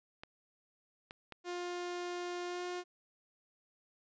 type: clicks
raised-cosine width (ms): 0.3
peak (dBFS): -30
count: 3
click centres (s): 0.235 / 1.109 / 1.323
type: tone with pitch glide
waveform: sawtooth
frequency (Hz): 353.5 to 357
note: F4 to F4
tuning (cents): +21 to +38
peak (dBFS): -34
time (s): 1.44-2.84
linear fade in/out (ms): 50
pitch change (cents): +17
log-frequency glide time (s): 2.46-2.64
effects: resampled to 16000 Hz